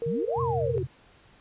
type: tone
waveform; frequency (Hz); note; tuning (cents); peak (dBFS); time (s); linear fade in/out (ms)
sine; 465.7; A#4; -2; -27; 0.02-0.78; 0
type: exponential two-way sweep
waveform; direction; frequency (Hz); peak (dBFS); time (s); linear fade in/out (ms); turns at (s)
sine; up then down; 133.9 to 1121 to 348.3; -28; 0.06-0.83; 5; 0.41
type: chord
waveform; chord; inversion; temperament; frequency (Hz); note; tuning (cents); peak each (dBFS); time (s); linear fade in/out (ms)
sine; F suspended fourth; none; equal with one note detuned; 89.19 / 116.54 / 130.81; F2 / Bb2 / C3; +37 / 0 / 0; -35 / -36 / -31; 0.36-0.87; 20
effects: pink hiss -57 dBFS RMS until 1.4 s + resampled to 8000 Hz